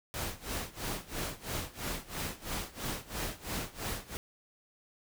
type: noise with tremolo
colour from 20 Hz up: pink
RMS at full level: -35 dBFS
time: 0.14-4.17 s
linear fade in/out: 0 ms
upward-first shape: sine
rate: 3 Hz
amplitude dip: 90%
effects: none